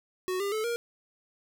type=tone with pitch steps; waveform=square; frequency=369.5 / 400.6 / 434.4 / 471 Hz; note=F#4 / G4 / A4 / A#4; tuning=-2 / +38 / -22 / +18 cents; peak=-29 dBFS; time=0.28-0.76 s; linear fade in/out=0 ms; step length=120 ms; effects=none